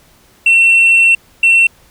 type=tone pair in turn; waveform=sine; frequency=2706 / 2706 Hz; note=E7 / E7; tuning=+45 / +45 cents; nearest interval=unison; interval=0 cents; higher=neither; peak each=-3 dBFS; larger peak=neither; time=0.46-1.15 / 1.43-1.67 s; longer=first; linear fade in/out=5 ms; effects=tanh soft clip ceiling -4 dBFS + pink hiss -48 dBFS RMS until 1.9 s